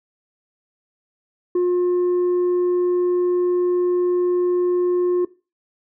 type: tone with tanh clipping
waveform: sine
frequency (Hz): 356.8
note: F4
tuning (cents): +37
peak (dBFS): -16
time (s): 1.55-5.25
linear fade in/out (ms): 5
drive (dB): 2
effects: noise-tail reverb RT60 0.3 s tail -19 dB re dry